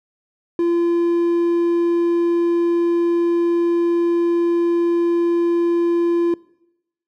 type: tone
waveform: triangle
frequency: 342.2 Hz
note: F4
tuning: 35 cents flat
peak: -13 dBFS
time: 0.59-6.34 s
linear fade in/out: 2 ms
effects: noise-tail reverb RT60 0.9 s tail -22 dB re dry